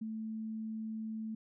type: tone with ADSR envelope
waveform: sine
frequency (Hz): 220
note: A3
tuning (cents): 0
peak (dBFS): -35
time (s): 0.01-1.35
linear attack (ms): 10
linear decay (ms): 20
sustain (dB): -2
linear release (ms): 6
effects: none